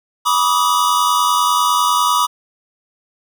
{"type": "tone cluster", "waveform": "square", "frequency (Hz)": [979, 1159, 1249], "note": ["B5", "D6", "D#6"], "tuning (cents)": [-15, -23, 6], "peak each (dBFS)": -18, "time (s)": [0.25, 2.27], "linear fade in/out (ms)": 20, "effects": []}